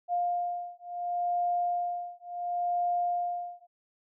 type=beating tone pair; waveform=sine; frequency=704 / 704.71 Hz; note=F5 / F5; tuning=+14 / +15 cents; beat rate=0.71 Hz; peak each=-31 dBFS; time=0.08-3.67 s; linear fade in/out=50 ms; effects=none